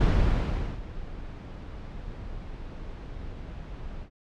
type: noise with ADSR envelope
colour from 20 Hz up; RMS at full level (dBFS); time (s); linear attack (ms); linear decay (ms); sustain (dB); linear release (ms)
brown; -20; 0-4.1; 12; 790; -18; 84
effects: low-pass 4000 Hz 12 dB/octave